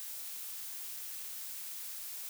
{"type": "noise", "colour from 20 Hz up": "blue", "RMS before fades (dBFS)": -43, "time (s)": [0, 2.29], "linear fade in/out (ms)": 0, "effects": []}